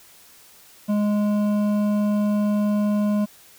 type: tone with hard clipping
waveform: triangle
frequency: 207.7 Hz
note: G#3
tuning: in tune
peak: -20 dBFS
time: 0.88-3.26 s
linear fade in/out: 20 ms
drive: 13 dB
effects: white hiss -50 dBFS RMS until 3.58 s